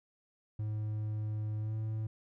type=tone with pitch glide; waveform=triangle; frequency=107.1 to 109.41 Hz; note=A2 to A2; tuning=-46 to -9 cents; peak=-31 dBFS; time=0.59-2.07 s; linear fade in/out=5 ms; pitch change=+37 cents; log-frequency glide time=1.59-1.75 s; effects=none